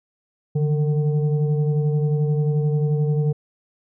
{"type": "tone with frequency modulation", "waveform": "sine", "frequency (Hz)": 146.83, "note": "D3", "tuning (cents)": 0, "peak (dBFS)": -17, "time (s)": [0.55, 3.33], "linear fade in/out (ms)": 10, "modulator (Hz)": 305, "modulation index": 0.65, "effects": []}